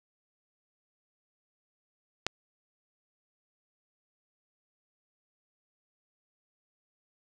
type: click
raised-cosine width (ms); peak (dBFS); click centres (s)
0.2; -10; 2.266
effects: none